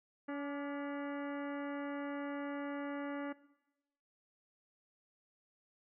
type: harmonic tone with a mistuned harmonic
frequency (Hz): 284.2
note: C#4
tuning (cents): +43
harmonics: 1 / 2 / 3 / 4 / 5 / 6 / 7 / 8 / 10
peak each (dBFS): -39 / -45 / -50 / -51 / -52 / -52 / -54 / -62 / -65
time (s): 0.28-3.33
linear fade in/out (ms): 10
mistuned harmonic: 4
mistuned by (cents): +47
effects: noise-tail reverb RT60 0.9 s tail -18 dB re dry